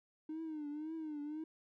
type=tone with vibrato; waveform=triangle; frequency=307.1 Hz; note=D#4; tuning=23 cents flat; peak=-37 dBFS; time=0.29-1.44 s; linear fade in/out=5 ms; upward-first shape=triangle; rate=1.9 Hz; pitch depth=110 cents each way; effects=tanh soft clip ceiling -36 dBFS